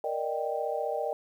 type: chord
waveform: sine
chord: Eb major seventh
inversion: second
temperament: equal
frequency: 466.2 / 587.3 / 622.3 / 784 Hz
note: Bb4 / D5 / Eb5 / G5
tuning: 0 / 0 / 0 / 0 cents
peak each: -34 dBFS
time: 0.04-1.13 s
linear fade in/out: 2 ms
effects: 10-bit